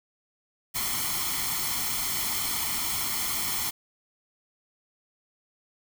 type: noise with comb filter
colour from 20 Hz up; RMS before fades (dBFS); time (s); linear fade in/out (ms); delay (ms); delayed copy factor
white; -29; 0.74-3.71; 20; 0.93; +0.7
effects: none